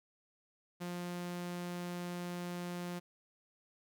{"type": "tone", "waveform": "sawtooth", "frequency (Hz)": 176.2, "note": "F3", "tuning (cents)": 16, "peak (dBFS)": -35, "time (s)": [0.8, 3], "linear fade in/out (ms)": 20, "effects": []}